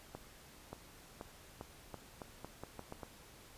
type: accelerating click train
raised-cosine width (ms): 1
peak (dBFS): -30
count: 11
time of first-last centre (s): 0.15-3.032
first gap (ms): 580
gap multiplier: 0.83
effects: pink hiss -58 dBFS RMS until 3.57 s + resampled to 32000 Hz